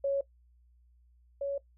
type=tone pair in turn; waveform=sine; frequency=554.4 / 559.2 Hz; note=C#5 / C#5; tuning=0 / +15 cents; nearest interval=unison; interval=15 cents; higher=second; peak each=-26 / -30 dBFS; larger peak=first; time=0.04-0.21 / 1.41-1.58 s; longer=neither; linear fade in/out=5 ms; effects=noise-tail reverb RT60 0.1 s tail -18 dB re dry + added 60 Hz sine -60 dBFS peak until 1.77 s